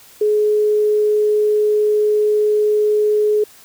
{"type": "tone", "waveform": "sine", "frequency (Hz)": 422.3, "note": "G#4", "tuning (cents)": 29, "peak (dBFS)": -12, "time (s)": [0.21, 3.44], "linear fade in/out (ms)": 5, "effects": ["white hiss -45 dBFS RMS until 3.64 s"]}